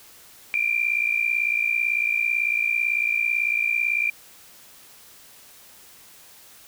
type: tone pair together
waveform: sine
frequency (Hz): 2349 / 2407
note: D7 / D7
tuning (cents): 0 / +42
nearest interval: unison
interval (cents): 42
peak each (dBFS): -23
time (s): 0.54-4.1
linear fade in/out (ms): 0
effects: white hiss -49 dBFS RMS until 6.67 s